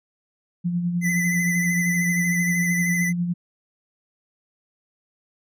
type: tone with tremolo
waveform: sine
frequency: 174.5 Hz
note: F3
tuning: 1 cent flat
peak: -19 dBFS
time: 0.64-3.34 s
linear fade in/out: 20 ms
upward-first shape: sine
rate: 9.8 Hz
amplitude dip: 45%
type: tone with vibrato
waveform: square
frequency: 2015 Hz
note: B6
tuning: 34 cents sharp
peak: -23 dBFS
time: 1.01-3.13 s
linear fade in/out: 50 ms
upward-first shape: sine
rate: 13 Hz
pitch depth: 39 cents each way
effects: none